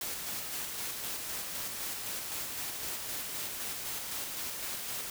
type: noise with tremolo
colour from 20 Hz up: white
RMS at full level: -37 dBFS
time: 0.01-5.1 s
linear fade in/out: 2 ms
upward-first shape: square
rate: 3.9 Hz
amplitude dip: 25%
effects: none